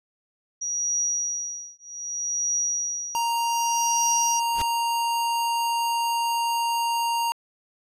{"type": "tone with tremolo", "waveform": "sine", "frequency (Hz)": 5770, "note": "F#8", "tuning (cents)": -44, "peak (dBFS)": -21, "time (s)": [0.61, 4.4], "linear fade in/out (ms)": 10, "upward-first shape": "triangle", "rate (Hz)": 0.64, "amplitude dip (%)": 100}
{"type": "tone", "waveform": "square", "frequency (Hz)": 932.3, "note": "A#5", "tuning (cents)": 0, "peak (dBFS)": -23, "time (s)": [3.15, 7.32], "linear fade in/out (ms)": 0}
{"type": "noise with exponential growth", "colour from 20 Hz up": "pink", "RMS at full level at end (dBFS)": -25, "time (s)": [4.51, 4.62], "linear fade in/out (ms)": 5, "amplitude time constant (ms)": 23}
{"effects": ["resampled to 32000 Hz"]}